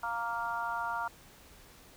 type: harmonic tone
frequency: 233.1 Hz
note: A#3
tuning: in tune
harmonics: 3 / 4 / 5 / 6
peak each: -40 / -35 / -40 / -37 dBFS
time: 0.03-1.08 s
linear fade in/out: 5 ms
effects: pink hiss -56 dBFS RMS until 1.96 s